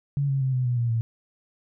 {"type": "tone with pitch steps", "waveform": "sine", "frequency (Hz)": [141.3, 136.41, 131.69, 127.13, 122.72, 118.48, 114.37], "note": ["C#3", "C#3", "C3", "C3", "B2", "A#2", "A#2"], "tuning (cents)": [34, -27, 12, -49, -11, 29, -33], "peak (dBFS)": -21, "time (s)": [0.17, 1.01], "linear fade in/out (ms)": 0, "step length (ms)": 120, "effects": []}